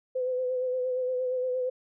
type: tone with vibrato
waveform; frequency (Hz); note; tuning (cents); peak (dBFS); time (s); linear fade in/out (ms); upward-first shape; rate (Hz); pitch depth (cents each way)
sine; 507; B4; +45; -26; 0.15-1.7; 10; sine; 8.6; 31
effects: none